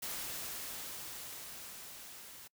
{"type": "noise with level ramp", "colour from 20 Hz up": "white", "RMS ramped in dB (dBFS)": [-40, -52], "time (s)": [0.02, 2.48], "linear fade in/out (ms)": 10, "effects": ["noise-tail reverb RT60 0.1 s tail -26 dB re dry"]}